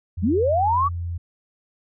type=tone with pitch glide; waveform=sine; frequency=87.31 to 85.91 Hz; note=F2 to F2; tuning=0 to -28 cents; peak=-25 dBFS; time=0.17-1.18 s; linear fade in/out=10 ms; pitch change=-28 cents; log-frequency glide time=0.76-0.97 s
type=linear sweep; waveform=sine; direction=up; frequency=171.5 to 1174.7 Hz; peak=-17 dBFS; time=0.22-0.89 s; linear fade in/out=20 ms
effects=none